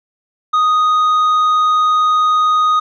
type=tone with tanh clipping; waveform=triangle; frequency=1244.5 Hz; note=D#6; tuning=in tune; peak=-11 dBFS; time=0.53-2.8 s; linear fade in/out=10 ms; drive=9 dB; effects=none